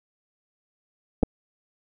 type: clicks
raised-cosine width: 2 ms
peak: -11 / -6 dBFS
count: 2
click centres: 1.229 / 1.233 s
effects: none